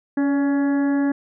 harmonic tone with a mistuned harmonic, 280.3 Hz, C#4, 19 cents sharp, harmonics 1 / 2 / 3 / 4 / 5 / 6 / 7, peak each -17 / -31 / -34 / -40 / -41 / -34 / -45 dBFS, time 0.17-1.12 s, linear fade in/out 5 ms, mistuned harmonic 2, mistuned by +40 cents, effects none

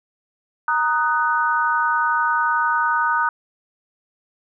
sine chord, D# minor, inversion second, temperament just, 933.4 / 1244.5 / 1493.4 Hz, A#5 / D#6 / F#6, +2 / 0 / +16 cents, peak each -21 dBFS, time 0.68-3.29 s, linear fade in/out 2 ms, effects none

